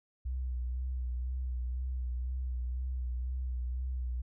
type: tone with vibrato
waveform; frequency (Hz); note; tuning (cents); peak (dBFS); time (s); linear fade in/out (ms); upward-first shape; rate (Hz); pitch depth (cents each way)
sine; 62.6; B1; +24; -32; 0.25-4.22; 10; sine; 2; 40
effects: none